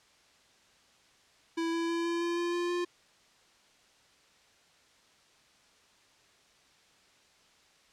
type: tone with pitch steps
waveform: square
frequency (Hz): 330.9 / 333.8 / 336.7 / 339.6 / 342.6 / 345.6 / 348.6 / 351.6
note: E4 / E4 / E4 / F4 / F4 / F4 / F4 / F4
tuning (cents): +7 / +22 / +37 / -48 / -33 / -18 / -3 / +12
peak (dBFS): -30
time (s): 1.57-2.85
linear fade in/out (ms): 10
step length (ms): 160
effects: white hiss -63 dBFS RMS until 7.92 s + low-pass 6000 Hz 12 dB/octave